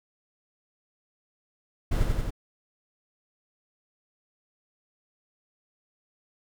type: noise with echo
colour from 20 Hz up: brown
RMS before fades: -24 dBFS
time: 1.91-2.04 s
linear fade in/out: 10 ms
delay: 89 ms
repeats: 3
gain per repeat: -2 dB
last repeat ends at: 2.307 s
effects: none